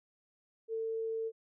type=tone; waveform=sine; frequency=448.5 Hz; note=A4; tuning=33 cents sharp; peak=-33 dBFS; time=0.68-1.32 s; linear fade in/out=50 ms; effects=none